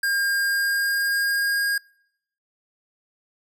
square tone with pitch glide, 1610 to 1626.8 Hz, G6 to G#6, +46 to -36 cents, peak -21 dBFS, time 0.03-1.78 s, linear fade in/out 5 ms, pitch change +18 cents, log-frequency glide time 0.45-1.67 s, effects noise-tail reverb RT60 0.7 s tail -25 dB re dry

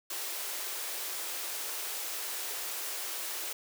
white high-pass noise, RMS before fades -37 dBFS, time 0.1-3.53 s, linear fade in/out 5 ms, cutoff 320 Hz, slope 96 dB/octave, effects none

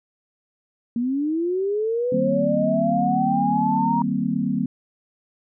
sine linear sweep, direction up, 230.2 to 948 Hz, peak -20 dBFS, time 0.96-4.02 s, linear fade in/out 2 ms
sine chord, C minor seventh, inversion first, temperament equal with one note detuned, 155.56 / 192.96 / 233.1 / 261.6 Hz, Eb3 / G3 / Bb3 / C4, 0 / -27 / 0 / 0 cents, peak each -29 / -25 / -24 / -26 dBFS, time 2.12-4.66 s, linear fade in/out 5 ms
effects none

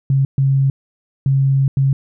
sine tone bursts at uneven times, 136 Hz, C#3, 33 cents flat, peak -11 dBFS, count 4, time 0.1-0.25 / 0.38-0.7 / 1.26-1.68 / 1.77-1.93 s, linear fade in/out 2 ms, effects none

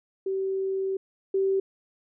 sine tone pair in turn, 384.6 / 386.8 Hz, G4 / G4, -33 / -23 cents, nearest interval unison, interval 10 cents, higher second, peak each -25 / -21 dBFS, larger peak second, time 0.26-0.97 / 1.34-1.6 s, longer first, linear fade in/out 5 ms, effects none

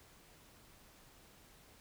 silence, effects pink hiss -62 dBFS RMS until 1.8 s

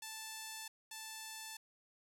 5% pulse tone pair in turn, 880 / 880 Hz, A5 / A5, 0 / 0 cents, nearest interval unison, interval 0 cents, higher neither, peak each -33 / -34 dBFS, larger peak first, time 0.02-0.68 / 0.91-1.57 s, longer neither, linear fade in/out 5 ms, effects none

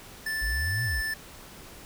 square tone, 1760 Hz, A6, in tune, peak -29 dBFS, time 0.26-1.14 s, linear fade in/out 5 ms
sine exponential two-way sweep, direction up then down, 49 to 123.47 to 49 Hz, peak -28 dBFS, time 0.41-1.02 s, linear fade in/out 20 ms, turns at 0.84 s
effects pink hiss -47 dBFS RMS until 1.85 s

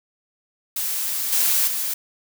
blue noise with level steps, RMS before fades -25 / -19 / -25 dBFS, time 0.76-1.94 s, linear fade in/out 5 ms, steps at 1.32 / 1.67 s, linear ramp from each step 10 ms, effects none

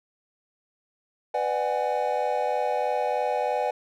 triangle chord, G# half-diminished seventh, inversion first, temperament just, 498.4 / 598 / 747.5 / 830.6 Hz, B4 / D5 / F#5 / G#5, +16 / +31 / +17 / 0 cents, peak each -27 dBFS, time 1.34-3.71 s, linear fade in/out 5 ms, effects none

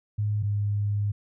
sine tone pair in turn, 104.7 / 102.78 Hz, G#2 / G#2, +15 / -18 cents, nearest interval unison, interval 33 cents, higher first, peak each -23 dBFS, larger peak neither, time 0.18-0.43 / 0.43-1.12 s, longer second, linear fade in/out 10 ms, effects none

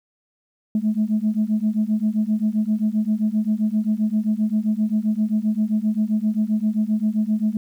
sine beating tone pair, 211.1 / 218.7 Hz, G#3 / A3, +29 / -10 cents, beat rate 7.6 Hz, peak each -20 dBFS, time 0.75-7.57 s, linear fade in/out 2 ms, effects tanh soft clip ceiling -12 dBFS + 9-bit

